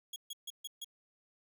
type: tone bursts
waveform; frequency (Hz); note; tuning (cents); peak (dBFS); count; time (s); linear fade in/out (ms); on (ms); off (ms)
sawtooth; 3322; G#7; 0; -37; 5; 0.13-0.845; 5; 31; 140
effects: none